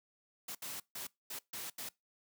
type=noise bursts at uneven times; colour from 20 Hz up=white; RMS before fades=-43 dBFS; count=6; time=0.48-0.55 / 0.62-0.8 / 0.95-1.07 / 1.3-1.39 / 1.53-1.7 / 1.78-1.89 s; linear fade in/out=5 ms; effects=noise-tail reverb RT60 0.2 s tail -23 dB re dry + high-pass 100 Hz 12 dB/octave